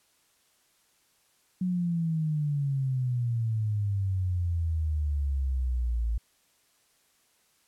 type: exponential sweep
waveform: sine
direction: down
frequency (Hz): 185 to 55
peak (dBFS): -25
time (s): 1.61-6.18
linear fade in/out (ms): 5
effects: white hiss -67 dBFS RMS until 7.67 s + low-pass 12000 Hz 12 dB/octave